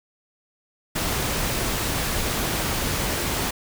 pink noise, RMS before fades -25 dBFS, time 0.95-3.51 s, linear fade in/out 10 ms, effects none

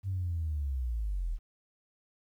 sine linear sweep, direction down, 98.8 to 36.71 Hz, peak -29 dBFS, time 0.03-1.39 s, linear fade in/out 50 ms, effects tanh soft clip ceiling -25 dBFS + 11-bit

